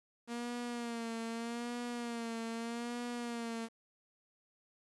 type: tone with vibrato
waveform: sawtooth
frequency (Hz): 234.6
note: A#3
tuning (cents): +11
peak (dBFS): -34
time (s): 0.27-3.69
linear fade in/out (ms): 50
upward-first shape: sine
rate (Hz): 0.81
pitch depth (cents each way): 51
effects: resampled to 24000 Hz + 10-bit